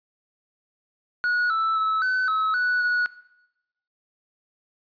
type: tone with pitch steps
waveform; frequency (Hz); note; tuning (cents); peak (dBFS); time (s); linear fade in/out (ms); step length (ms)
triangle; 1457 / 1320 / 1302 / 1512 / 1288 / 1478 / 1463; F#6 / E6 / E6 / F#6 / E6 / F#6 / F#6; -27 / +2 / -22 / +37 / -41 / -2 / -20; -19; 1.24-3.06; 0; 260
effects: noise-tail reverb RT60 0.9 s tail -18 dB re dry + resampled to 11025 Hz